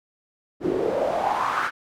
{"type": "noise with band-pass filter sweep", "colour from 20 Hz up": "pink", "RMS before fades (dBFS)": -24, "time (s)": [0.6, 1.71], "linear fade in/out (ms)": 50, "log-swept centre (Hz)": [310, 1500], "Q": 5, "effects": []}